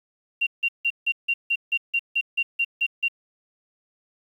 sine tone bursts, 2763 Hz, F7, 19 cents flat, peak -19 dBFS, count 13, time 0.41-3.084 s, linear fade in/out 10 ms, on 58 ms, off 160 ms, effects 9-bit

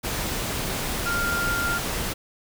sine tone in noise, 1396.9 Hz, F6, in tune, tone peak -24 dBFS, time 1.05-1.79 s, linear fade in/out 20 ms, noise pink, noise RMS -28 dBFS, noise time 0.03-2.14 s, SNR +1 dB, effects none

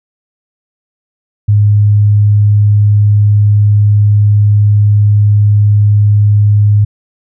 sine tone, 103.83 Hz, G#2, in tune, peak -4 dBFS, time 1.48-6.85 s, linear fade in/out 10 ms, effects none

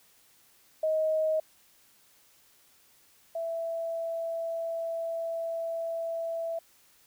sine tone pair in turn, 629 / 662.7 Hz, D#5 / E5, +19 / +9 cents, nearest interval minor second, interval 90 cents, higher second, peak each -24 / -30 dBFS, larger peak first, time 0.83-1.4 / 3.35-6.59 s, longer second, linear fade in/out 5 ms, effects white hiss -62 dBFS RMS until 7.06 s

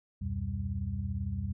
sine tone cluster, 72.1 / 89.9 / 122.9 / 195.9 Hz, D2 / F#2 / B2 / G3, -31 / -49 / -8 / -1 cents, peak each -38 / -34 / -39 / -39 dBFS, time 0.21-1.53 s, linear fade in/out 10 ms, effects none

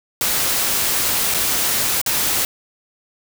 white noise with dropouts, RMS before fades -19 dBFS, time 0.21-2.45 s, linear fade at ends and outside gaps 1 ms, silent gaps 1.34-1.345 / 2.015-2.062 s, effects none

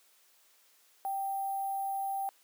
sine tone with sample-and-hold, 784 Hz, G5, in tune, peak -31 dBFS, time 1.05-2.29 s, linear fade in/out 0 ms, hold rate 11025 Hz, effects white hiss -65 dBFS RMS until 2.43 s + high-pass 400 Hz 12 dB/octave

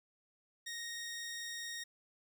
15% pulse tone, 1864.7 Hz, A#6, in tune, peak -35 dBFS, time 0.66-1.84 s, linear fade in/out 10 ms, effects none

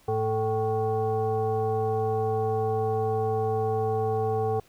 sine tone with frequency modulation, 440 Hz, A4, in tune, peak -23 dBFS, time 0.08-4.6 s, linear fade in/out 5 ms, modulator 332 Hz, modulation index 1.1, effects pink hiss -59 dBFS RMS until 4.68 s

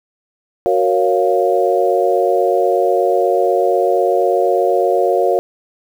sine chord, Gb major seventh, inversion none, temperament equal, 370 / 466.2 / 554.4 / 698.5 Hz, Gb4 / Bb4 / Db5 / F5, 0 / 0 / 0 / 0 cents, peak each -17 dBFS, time 0.66-5.39 s, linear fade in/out 0 ms, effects 7-bit

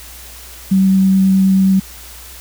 sine tone with vibrato, 191.3 Hz, G3, 42 cents flat, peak -8 dBFS, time 0.71-1.8 s, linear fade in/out 10 ms, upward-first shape triangle, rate 9.4 Hz, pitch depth 8 cents each way, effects added 60 Hz sine -38 dBFS peak until 2.4 s + white hiss -36 dBFS RMS until 2.4 s

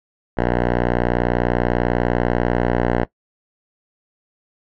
5% pulse tone with low-pass filter, 60.1 Hz, B1, 46 cents flat, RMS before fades -18 dBFS, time 0.37-3.05 s, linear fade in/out 10 ms, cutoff 1400 Hz, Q 1.2, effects noise-tail reverb RT60 0.1 s tail -21 dB re dry + MP3 48 kbps

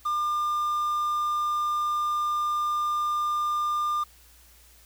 triangle tone with quantisation, 1200 Hz, D6, 37 cents sharp, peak -22 dBFS, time 0.05-4.04 s, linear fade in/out 10 ms, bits 8, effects added 60 Hz sine -56 dBFS peak until 4.85 s + white hiss -56 dBFS RMS until 4.85 s

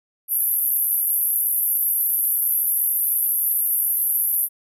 white band-pass noise, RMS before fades -21 dBFS, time 0.28-4.49 s, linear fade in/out 50 ms, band 11000 to 13000 Hz, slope 96 dB/octave, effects none

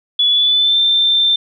sine tone with pitch glide, 3418 to 3569 Hz, G#7 to A7, +49 to +24 cents, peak -10 dBFS, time 0.19-1.36 s, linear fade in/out 5 ms, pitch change +75 cents, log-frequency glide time 0.3-0.79 s, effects none

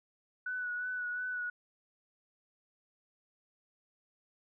sine tone with vibrato, 1480 Hz, F#6, in tune, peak -34 dBFS, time 0.46-1.5 s, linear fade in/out 5 ms, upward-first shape sine, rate 2.8 Hz, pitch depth 26 cents each way, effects none

